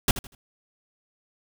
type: noise with echo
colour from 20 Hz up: pink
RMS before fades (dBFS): -19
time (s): 0.08-0.11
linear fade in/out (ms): 2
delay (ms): 80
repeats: 3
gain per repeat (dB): -12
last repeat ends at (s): 0.35
effects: none